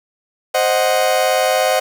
40% pulse chord, C diminished, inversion none, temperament equal, 523.3 / 622.3 / 740 Hz, C5 / Eb5 / Gb5, 0 / 0 / 0 cents, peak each -17 dBFS, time 0.54-1.8 s, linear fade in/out 10 ms, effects 7-bit

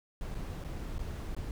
brown noise with dropouts, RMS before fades -38 dBFS, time 0.21-1.51 s, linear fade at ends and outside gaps 1 ms, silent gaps 0.346-0.35 / 0.64-0.646 / 0.983-0.991 / 1.349-1.365 s, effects none

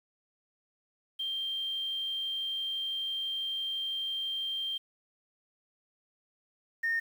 sine tone pair in turn, 3173 / 1833.7 Hz, G7 / A#6, +20 / -29 cents, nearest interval major sixth, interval 949 cents, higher first, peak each -31 / -26 dBFS, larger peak second, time 1.19-4.78 / 6.83-7 s, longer first, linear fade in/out 10 ms, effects tanh soft clip ceiling -23 dBFS + 9-bit

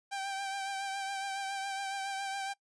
sawtooth tone with vibrato, 784 Hz, G5, in tune, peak -31 dBFS, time 0.11-2.54 s, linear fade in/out 20 ms, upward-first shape triangle, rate 7.2 Hz, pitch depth 35 cents each way, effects noise-tail reverb RT60 0.1 s tail -23 dB re dry + resampled to 22050 Hz

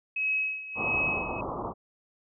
sine tone with tremolo, 2559 Hz, D#7, 48 cents sharp, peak -24 dBFS, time 0.16-1.41 s, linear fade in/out 5 ms, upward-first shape sine, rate 1.5 Hz, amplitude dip 80%
white low-pass noise, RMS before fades -34 dBFS, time 0.75-1.74 s, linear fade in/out 50 ms, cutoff 1200 Hz, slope 96 dB/octave
effects none

